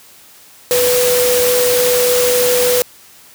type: tone in noise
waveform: sine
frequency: 493.9 Hz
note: B4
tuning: in tune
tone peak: -12 dBFS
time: 0.71-2.82 s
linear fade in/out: 0 ms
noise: white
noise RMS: -17 dBFS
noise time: 0.71-2.82 s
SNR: +2 dB
effects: white hiss -43 dBFS RMS until 3.34 s + high-pass 60 Hz 12 dB/octave